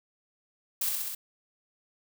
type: noise with echo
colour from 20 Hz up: blue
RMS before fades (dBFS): -29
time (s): 0.81-0.89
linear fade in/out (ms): 5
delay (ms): 65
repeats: 4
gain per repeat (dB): -2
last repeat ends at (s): 1.15
effects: none